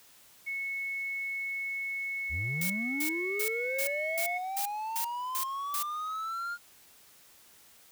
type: tone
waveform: sine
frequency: 2200 Hz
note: C#7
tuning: 14 cents flat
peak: -32 dBFS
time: 0.46-4.39 s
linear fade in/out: 20 ms
type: linear sweep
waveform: triangle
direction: up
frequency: 63.5 to 1422 Hz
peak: -31 dBFS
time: 2.29-6.58 s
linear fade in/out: 50 ms
type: noise bursts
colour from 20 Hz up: blue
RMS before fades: -33 dBFS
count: 9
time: 2.61-5.829 s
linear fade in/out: 5 ms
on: 91 ms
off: 300 ms
effects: white hiss -58 dBFS RMS until 7.91 s